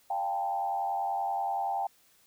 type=tone with frequency modulation; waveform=sine; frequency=790 Hz; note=G5; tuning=13 cents sharp; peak=-28 dBFS; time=0.1-1.87 s; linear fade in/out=5 ms; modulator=90.5 Hz; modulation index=0.96; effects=white hiss -64 dBFS RMS until 2.26 s